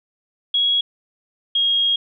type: tone pair in turn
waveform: sine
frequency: 3322 / 3267 Hz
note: G#7 / G#7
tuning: 0 / -29 cents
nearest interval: unison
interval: 29 cents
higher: first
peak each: -15 dBFS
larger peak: neither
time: 0.54-0.81 / 1.55-1.96 s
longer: second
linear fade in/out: 5 ms
effects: none